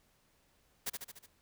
white noise with echo, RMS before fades -36 dBFS, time 0.86-0.9 s, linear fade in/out 10 ms, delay 73 ms, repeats 5, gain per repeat -4 dB, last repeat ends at 1.265 s, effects pink hiss -71 dBFS RMS until 1.41 s

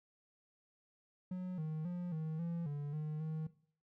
triangle tone with pitch steps, 182.7 / 156.3 / 177 / 157.8 / 169.3 / 144.9 / 153.1 / 157.4 Hz, F#3 / D#3 / F3 / D#3 / E3 / D3 / D#3 / D#3, -22 / +8 / +23 / +25 / +46 / -23 / -28 / +20 cents, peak -35 dBFS, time 1.31-3.47 s, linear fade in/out 5 ms, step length 270 ms, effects noise-tail reverb RT60 0.5 s tail -17 dB re dry

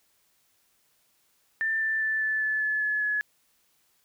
sine tone with pitch steps, 1783 / 1770.7 / 1758.5 / 1746.3 / 1734.2 / 1722.3 / 1710.4 / 1698.6 Hz, A6 / A6 / A6 / A6 / A6 / A6 / A6 / G#6, +22 / +10 / -1 / -14 / -26 / -37 / -49 / +39 cents, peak -24 dBFS, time 1.61-3.21 s, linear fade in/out 0 ms, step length 200 ms, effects white hiss -68 dBFS RMS until 4.04 s

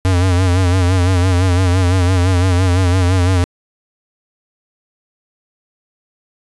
square tone with vibrato, 91 Hz, F#2, 28 cents flat, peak -11 dBFS, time 0.05-3.44 s, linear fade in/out 0 ms, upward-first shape sine, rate 5.9 Hz, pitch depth 71 cents each way, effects resampled to 24000 Hz

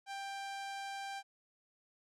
sawtooth tone with low-pass filter, 789 Hz, G5, 11 cents sharp, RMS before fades -43 dBFS, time 0.06-1.23 s, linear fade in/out 50 ms, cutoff 7800 Hz, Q 0.7, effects none

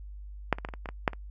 clicks, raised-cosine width 0.5 ms, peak -7 / -23 / -18 / -24 / -24 / -21 / -21 / -7 / -25 dBFS, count 9, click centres 0.527 / 0.585 / 0.649 / 0.688 / 0.738 / 0.858 / 0.889 / 1.078 / 1.133 s, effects noise-tail reverb RT60 0.1 s tail -25 dB re dry + added 50 Hz sine -40 dBFS peak until 1.3 s

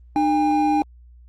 triangle tone pair together, 302.7 / 808 Hz, D#4 / G#5, -48 / -48 cents, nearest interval octave + perfect fourth, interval 1700 cents, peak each -17 dBFS, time 0.16-0.82 s, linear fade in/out 0 ms, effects added 60 Hz sine -44 dBFS peak until 1.28 s + Opus 24 kbps

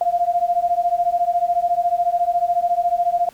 sine beating tone pair, 692 / 706 Hz, F5 / F5, -16 / +19 cents, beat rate 14 Hz, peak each -19 dBFS, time 0.01-3.29 s, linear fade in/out 2 ms, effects pink hiss -50 dBFS RMS until 3.33 s

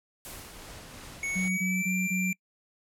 pink noise with tremolo, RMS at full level -44 dBFS, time 0.25-1.49 s, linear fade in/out 10 ms, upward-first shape triangle, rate 2.8 Hz, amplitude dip 30%
violet noise with exponential decay, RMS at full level -37 dBFS, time 0.25-1.08 s, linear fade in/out 0 ms, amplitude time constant 180 ms
square tone with pitch glide, 2217 to 2362 Hz, C#7 to D7, 0 to +9 cents, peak -30 dBFS, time 1.23-2.33 s, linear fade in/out 2 ms, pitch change +109 cents, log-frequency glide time 1.38-1.92 s
sine tone bursts, 185 Hz, F#3, in tune, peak -27 dBFS, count 4, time 1.35-2.33 s, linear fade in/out 20 ms, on 230 ms, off 20 ms
effects noise-tail reverb RT60 0.1 s tail -26 dB re dry + low-pass 12000 Hz 12 dB/octave

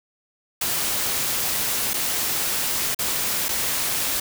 white noise with dropouts, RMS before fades -24 dBFS, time 0.61-4.2 s, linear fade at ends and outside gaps 5 ms, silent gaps 1.935-1.939 / 2.947-2.989 / 3.485-3.489 s, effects none

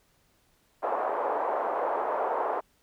white band-pass noise, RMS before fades -29 dBFS, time 0.82-2.61 s, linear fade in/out 20 ms, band 450 to 960 Hz, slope 24 dB/octave, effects pink hiss -67 dBFS RMS until 2.82 s

